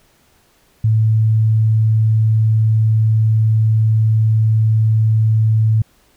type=tone; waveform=sine; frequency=110 Hz; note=A2; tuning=in tune; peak=-10 dBFS; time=0.84-5.82 s; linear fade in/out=5 ms; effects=pink hiss -55 dBFS RMS until 6.16 s